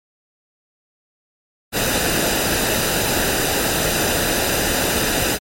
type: noise with comb filter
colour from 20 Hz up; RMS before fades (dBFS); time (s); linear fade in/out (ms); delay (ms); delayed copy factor
pink; -19; 1.72-5.39; 50; 0.91; -0.55
effects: MP3 64 kbps